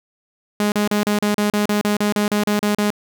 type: tone bursts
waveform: sawtooth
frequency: 207.7 Hz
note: G#3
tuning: in tune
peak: -12 dBFS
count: 15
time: 0.6-2.904 s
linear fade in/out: 2 ms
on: 120 ms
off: 36 ms
effects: none